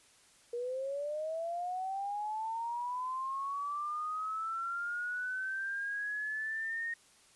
sine linear sweep, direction up, 471.5 to 1858 Hz, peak -34 dBFS, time 0.53-6.94 s, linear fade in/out 5 ms, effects white hiss -63 dBFS RMS until 7.35 s + resampled to 24000 Hz

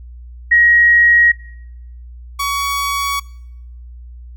sine / sawtooth tone pair in turn, 1893 / 1125.6 Hz, A#6 / C#6, +26 / +26 cents, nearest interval major sixth, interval 900 cents, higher first, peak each -7 / -13 dBFS, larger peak first, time 0.51-1.32 / 2.39-3.2 s, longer neither, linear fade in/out 10 ms, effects noise-tail reverb RT60 0.8 s tail -23 dB re dry + added 60 Hz sine -32 dBFS peak until 4.36 s

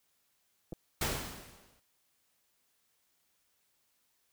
clicks, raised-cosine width 2 ms, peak -29 dBFS, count 2, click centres 0.724 / 0.73 s
pink noise with exponential decay, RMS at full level -30 dBFS, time 1.01-1.8 s, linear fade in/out 5 ms, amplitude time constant 170 ms
effects white hiss -75 dBFS RMS until 4.32 s

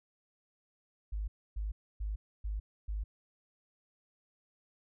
sine tone bursts, 51.8 Hz, G#1, 4 cents flat, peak -33 dBFS, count 5, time 1.12-3.04 s, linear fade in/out 10 ms, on 160 ms, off 280 ms, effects none

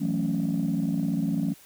sine chord, F# minor seventh, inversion third, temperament equal, 164.81 / 185 / 220 / 277.2 Hz, E3 / F#3 / A3 / C#4, 0 / 0 / 0 / 0 cents, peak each -28 dBFS, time 0-1.54 s, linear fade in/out 20 ms, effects tanh soft clip ceiling -18 dBFS + white hiss -53 dBFS RMS until 1.65 s

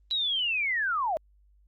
sine linear sweep, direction down, 3951 to 596 Hz, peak -25 dBFS, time 0.11-1.17 s, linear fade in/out 0 ms, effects added 50 Hz sine -58 dBFS peak until 1.67 s + Opus 24 kbps

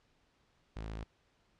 sawtooth tone, 54.2 Hz, A1, 25 cents flat, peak -36 dBFS, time 0.76-1.04 s, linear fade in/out 5 ms, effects pink hiss -72 dBFS RMS until 1.59 s + low-pass 5000 Hz 12 dB/octave

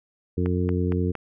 harmonic tone, 89.8 Hz, F2, 49 cents sharp, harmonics 1 / 2 / 3 / 4 / 5, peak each -24 / -27 / -29 / -30 / -31 dBFS, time 0.37-1.12 s, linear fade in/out 10 ms
click train, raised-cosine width 0.5 ms, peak -19 dBFS, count 4, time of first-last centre 0.46-1.153 s, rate 4.33 Hz
effects none

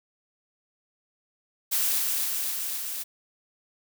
blue noise with echo, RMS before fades -25 dBFS, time 1.71-2 s, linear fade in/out 20 ms, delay 260 ms, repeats 4, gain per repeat -2 dB, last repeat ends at 3.04 s, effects none

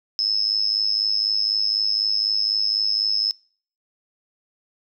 sine tone with amplitude modulation, 5200 Hz, E8, 24 cents flat, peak -15 dBFS, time 0.19-3.31 s, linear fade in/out 0 ms, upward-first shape sine, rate 104 Hz, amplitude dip 95%, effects noise-tail reverb RT60 0.5 s tail -24 dB re dry

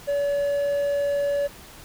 triangle tone, 570 Hz, C#5, 48 cents sharp, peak -19 dBFS, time 0.07-1.48 s, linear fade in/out 20 ms, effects pink hiss -45 dBFS RMS until 1.84 s

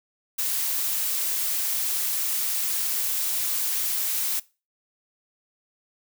blue noise, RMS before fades -26 dBFS, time 0.38-4.4 s, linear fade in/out 10 ms, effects noise-tail reverb RT60 0.3 s tail -21 dB re dry

